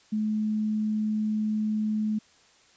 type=tone; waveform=sine; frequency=214.4 Hz; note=A3; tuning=45 cents flat; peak=-24 dBFS; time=0.12-2.19 s; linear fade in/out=10 ms; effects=white hiss -59 dBFS RMS until 2.76 s + resampled to 16000 Hz